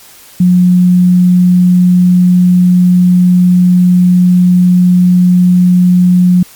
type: tone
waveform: sine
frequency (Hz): 179.8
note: F#3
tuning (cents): -49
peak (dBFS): -3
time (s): 0.4-6.43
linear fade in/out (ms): 5
effects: white hiss -37 dBFS RMS until 6.55 s + MP3 96 kbps